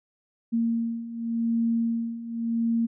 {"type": "beating tone pair", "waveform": "sine", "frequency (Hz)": [229.9, 230.78], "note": ["A#3", "A#3"], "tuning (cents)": [-24, -17], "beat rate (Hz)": 0.88, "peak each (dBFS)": [-29, -25], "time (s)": [0.52, 2.87], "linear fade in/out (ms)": 20, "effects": []}